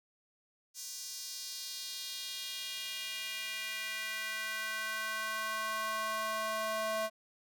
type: tone with high-pass filter sweep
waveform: square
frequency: 218.4 Hz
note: A3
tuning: 13 cents flat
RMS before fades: -38 dBFS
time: 0.74-7.1 s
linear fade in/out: 50 ms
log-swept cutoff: 6100 to 720 Hz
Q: 2.1
effects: none